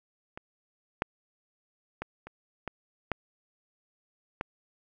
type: clicks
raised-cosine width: 0.5 ms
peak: -25 / -11 / -19 / -28 / -19 / -13 / -16 dBFS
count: 7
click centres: 0.375 / 1.021 / 2.02 / 2.27 / 2.677 / 3.117 / 4.411 s
effects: none